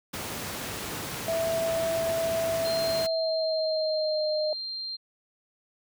pink noise, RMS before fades -34 dBFS, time 0.13-3.07 s, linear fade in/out 10 ms
sine tone with pitch glide, 659.3 to 615.1 Hz, E5 to D#5, 0 to -20 cents, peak -25 dBFS, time 1.28-4.53 s, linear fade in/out 2 ms, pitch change -120 cents, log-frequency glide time 2.85-4.24 s
sine tone, 4175 Hz, C8, 5 cents flat, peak -32 dBFS, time 2.64-4.97 s, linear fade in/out 20 ms
effects high-pass 100 Hz 12 dB/octave

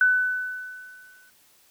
sine tone with exponential decay, 1500 Hz, F#6, 23 cents sharp, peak -14 dBFS, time 0.01-1.3 s, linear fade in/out 2 ms, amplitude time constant 280 ms, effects white hiss -59 dBFS RMS until 1.7 s

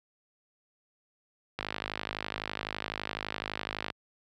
click train, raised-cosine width 0.3 ms, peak -16 dBFS, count 121, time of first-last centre 1.59-3.902 s, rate 51.9 Hz, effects high-pass 60 Hz 12 dB/octave

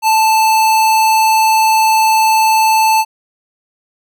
square tone with vibrato, 880 Hz, A5, in tune, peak -9 dBFS, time 0.02-3.05 s, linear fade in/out 50 ms, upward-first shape triangle, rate 20 Hz, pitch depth 18 cents each way, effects none

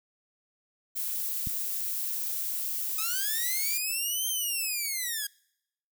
violet noise, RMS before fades -32 dBFS, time 0.95-3.79 s, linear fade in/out 20 ms
click, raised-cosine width 5 ms, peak -23 dBFS, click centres 1.472 s
5% pulse linear two-way sweep, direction up then down, 1244.5 to 3170 to 1617 Hz, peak -20 dBFS, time 2.98-5.27 s, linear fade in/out 5 ms, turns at 4.28 s
effects noise-tail reverb RT60 0.8 s tail -25 dB re dry

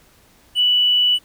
triangle tone, 2960 Hz, F#7, in tune, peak -9 dBFS, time 0.55-1.19 s, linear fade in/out 50 ms, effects tanh soft clip ceiling -11 dBFS + pink hiss -53 dBFS RMS until 1.24 s

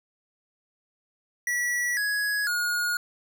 square tone with pitch steps, 1942 / 1671.2 / 1438.1 Hz, B6 / G#6 / F#6, -30 / +10 / -50 cents, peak -25 dBFS, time 1.47-2.97 s, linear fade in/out 2 ms, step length 500 ms, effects none

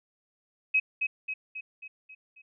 sine tone with echo, 2547 Hz, D#7, 40 cents sharp, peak -20 dBFS, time 0.74-0.8 s, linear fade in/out 10 ms, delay 270 ms, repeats 6, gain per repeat -5 dB, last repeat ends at 2.42 s, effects none

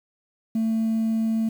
sine tone, 223.2 Hz, A3, 25 cents sharp, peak -18 dBFS, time 0.55-1.49 s, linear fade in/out 5 ms, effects tanh soft clip ceiling -19 dBFS + 8-bit

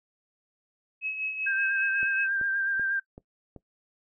sine tone with tremolo, 2569 Hz, E7, 45 cents flat, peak -28 dBFS, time 1.01-2.28 s, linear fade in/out 50 ms, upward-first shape sine, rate 5.2 Hz, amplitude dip 55%
sine tone with vibrato, 1585 Hz, G6, 19 cents sharp, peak -25 dBFS, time 1.46-3 s, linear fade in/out 10 ms, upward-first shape sine, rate 8.3 Hz, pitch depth 29 cents each way
click train, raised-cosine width 2 ms, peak -30 dBFS, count 5, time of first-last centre 2.03-3.563 s, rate 2.61 Hz
effects noise-tail reverb RT60 0.1 s tail -19 dB re dry

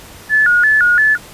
sine tone with vibrato, 1580 Hz, G6, 13 cents sharp, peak -8 dBFS, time 0.29-1.18 s, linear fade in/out 50 ms, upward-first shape square, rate 2.9 Hz, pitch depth 160 cents each way, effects pink hiss -37 dBFS RMS until 1.33 s + resampled to 32000 Hz

